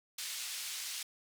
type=band-pass noise; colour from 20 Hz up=pink; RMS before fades=-41 dBFS; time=0.18-1.03 s; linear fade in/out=5 ms; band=3100 to 11000 Hz; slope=12 dB/octave; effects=none